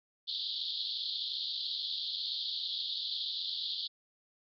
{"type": "band-pass noise", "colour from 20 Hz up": "pink", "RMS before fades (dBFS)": -37, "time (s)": [0.27, 3.88], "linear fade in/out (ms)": 20, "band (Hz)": [3300, 4600], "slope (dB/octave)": 96, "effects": []}